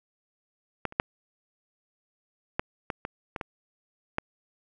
clicks, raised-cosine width 0.5 ms, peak -13 / -28 / -6 / -10 / -15 / -18 / -18 / -18 / -11 dBFS, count 9, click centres 0.853 / 0.924 / 0.999 / 2.595 / 2.902 / 3.051 / 3.362 / 3.412 / 4.184 s, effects none

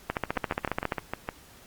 two click trains, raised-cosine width 0.5 ms, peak -14 / -11 dBFS, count 7 / 13, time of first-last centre 0.37-1.289 / 0.1-0.922 s, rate 6.53 / 14.6 Hz, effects pink hiss -53 dBFS RMS until 1.66 s + Opus 48 kbps

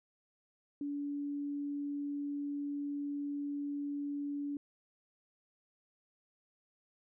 sine tone, 286.8 Hz, D4, 41 cents flat, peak -35 dBFS, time 0.81-4.57 s, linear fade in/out 2 ms, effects none

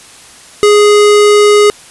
square tone, 415.3 Hz, G#4, in tune, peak -4 dBFS, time 0.63-1.7 s, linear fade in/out 0 ms, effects white hiss -36 dBFS RMS until 1.9 s + resampled to 24000 Hz

